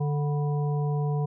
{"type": "harmonic tone with a mistuned harmonic", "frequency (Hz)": 146.83, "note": "D3", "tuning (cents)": 0, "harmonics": [1, 3, 5, 7], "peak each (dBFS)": [-24, -34, -38, -41], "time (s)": [0, 1.26], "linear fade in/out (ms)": 10, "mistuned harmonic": 7, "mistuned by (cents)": -77, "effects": []}